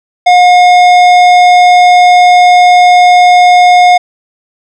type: tone with tanh clipping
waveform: triangle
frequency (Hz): 718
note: F5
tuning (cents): +48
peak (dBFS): -3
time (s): 0.26-3.98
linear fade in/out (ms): 10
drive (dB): 18
effects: none

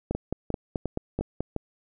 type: two click trains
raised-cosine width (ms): 2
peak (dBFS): -15 / -14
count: 5 / 7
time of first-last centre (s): 0.15-1.563 / 0.11-1.406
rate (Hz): 2.83 / 4.63
effects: none

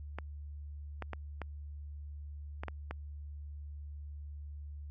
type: clicks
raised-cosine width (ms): 0.5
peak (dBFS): -24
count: 7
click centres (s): 0.186 / 1.023 / 1.133 / 1.417 / 2.635 / 2.683 / 2.91
effects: added 73 Hz sine -42 dBFS peak until 4.9 s

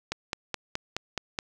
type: click train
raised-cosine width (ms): 0.2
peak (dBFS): -12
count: 7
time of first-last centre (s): 0.12-1.388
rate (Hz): 4.73
effects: none

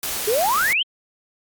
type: noise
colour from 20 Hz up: white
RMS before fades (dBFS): -26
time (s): 0.03-0.73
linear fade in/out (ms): 2
type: exponential sweep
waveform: sine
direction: up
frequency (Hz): 398.4 to 3228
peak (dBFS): -17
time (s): 0.27-0.83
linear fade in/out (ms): 10
effects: Opus 48 kbps

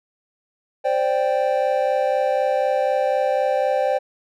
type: chord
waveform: triangle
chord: C suspended second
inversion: none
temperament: equal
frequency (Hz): 523.3 / 587.3 / 784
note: C5 / D5 / G5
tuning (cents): 0 / 0 / 0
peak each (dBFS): -19 / -20 / -21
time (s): 0.84-3.99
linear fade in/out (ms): 20
effects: none

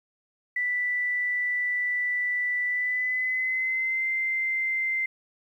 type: tone with pitch glide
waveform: sine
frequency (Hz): 1975.5 to 2082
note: B6 to C7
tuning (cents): 0 to -9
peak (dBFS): -24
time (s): 0.56-5.06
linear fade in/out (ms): 5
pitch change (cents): +91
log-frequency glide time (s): 2.66-4.08
effects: 10-bit

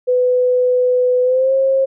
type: tone with pitch glide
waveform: sine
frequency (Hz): 499.8 to 535.7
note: B4 to C5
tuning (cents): +21 to +41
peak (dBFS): -11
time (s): 0.07-1.86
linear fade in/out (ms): 20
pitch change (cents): +120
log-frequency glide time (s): 1.23-1.53
effects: none

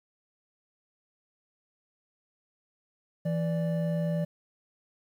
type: tone pair together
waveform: triangle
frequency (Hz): 165.81 / 587.3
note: E3 / D5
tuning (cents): +10 / 0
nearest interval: octave + minor seventh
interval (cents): 2190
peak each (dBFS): -25 / -31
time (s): 3.25-4.25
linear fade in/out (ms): 10
effects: 10-bit

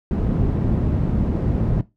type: low-pass noise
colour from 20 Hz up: white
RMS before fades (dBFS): -20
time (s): 0.11-1.81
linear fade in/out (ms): 2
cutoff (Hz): 180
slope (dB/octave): 12
effects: noise-tail reverb RT60 0.2 s tail -17 dB re dry

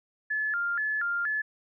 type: tone with vibrato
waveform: sine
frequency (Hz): 1552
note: G6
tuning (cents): -18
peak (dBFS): -26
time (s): 0.3-1.42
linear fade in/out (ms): 10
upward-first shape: square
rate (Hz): 2.1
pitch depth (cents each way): 180
effects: none

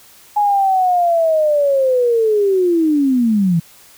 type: linear sweep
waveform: sine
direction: down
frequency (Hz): 838 to 160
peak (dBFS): -11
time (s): 0.36-3.6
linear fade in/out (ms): 10
effects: white hiss -45 dBFS RMS until 3.97 s

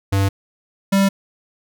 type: tone pair in turn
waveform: square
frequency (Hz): 98 / 196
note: G2 / G3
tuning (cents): 0 / 0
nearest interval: octave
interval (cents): 1200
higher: second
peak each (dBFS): -15 / -13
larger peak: second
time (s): 0.12-0.29 / 0.92-1.09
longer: neither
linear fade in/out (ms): 10
effects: none

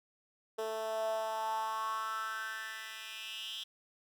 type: tone with high-pass filter sweep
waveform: 10% pulse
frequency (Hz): 220.3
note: A3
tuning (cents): +2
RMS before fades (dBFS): -38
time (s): 0.58-3.64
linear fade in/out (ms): 10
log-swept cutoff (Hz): 480 to 3300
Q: 5.8
effects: none

